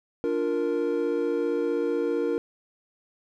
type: chord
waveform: triangle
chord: Bb major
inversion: first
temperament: equal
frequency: 293.7 / 349.2 / 466.2 Hz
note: D4 / F4 / Bb4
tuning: 0 / 0 / 0 cents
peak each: -28 / -27 / -24 dBFS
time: 0.24-2.38 s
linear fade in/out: 0 ms
effects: none